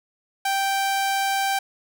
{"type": "tone", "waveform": "sawtooth", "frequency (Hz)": 783, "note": "G5", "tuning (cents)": -2, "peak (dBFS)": -17, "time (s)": [0.45, 1.59], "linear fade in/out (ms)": 5, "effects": []}